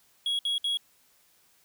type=tone bursts; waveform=triangle; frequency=3322 Hz; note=G#7; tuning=in tune; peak=-24 dBFS; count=3; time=0.26-0.772 s; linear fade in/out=2 ms; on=130 ms; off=61 ms; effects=white hiss -64 dBFS RMS until 1.64 s